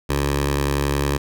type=tone with notch filter; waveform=10% pulse; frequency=70.8 Hz; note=C#2; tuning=37 cents sharp; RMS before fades=-21 dBFS; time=0.09-1.18 s; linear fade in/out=10 ms; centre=220 Hz; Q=2; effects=none